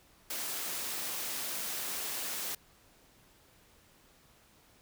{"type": "high-pass noise", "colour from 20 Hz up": "white", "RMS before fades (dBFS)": -37, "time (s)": [0.3, 2.55], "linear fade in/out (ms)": 5, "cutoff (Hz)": 190, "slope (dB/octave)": 12, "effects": ["pink hiss -63 dBFS RMS until 4.81 s"]}